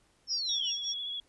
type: exponential sweep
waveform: sine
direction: down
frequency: 5460 to 2698 Hz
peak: -31 dBFS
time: 0.27-0.73 s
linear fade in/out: 50 ms
type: tone with tremolo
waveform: sine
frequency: 5588 Hz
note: F8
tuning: in tune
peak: -31 dBFS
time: 0.29-0.94 s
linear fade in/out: 20 ms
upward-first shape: sine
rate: 5.3 Hz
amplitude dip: 95%
type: tone with vibrato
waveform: sine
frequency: 3371 Hz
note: G#7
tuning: 25 cents sharp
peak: -34 dBFS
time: 0.49-1.2 s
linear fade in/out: 2 ms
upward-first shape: triangle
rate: 14 Hz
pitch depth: 41 cents each way
effects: pink hiss -68 dBFS RMS until 1.28 s + resampled to 24000 Hz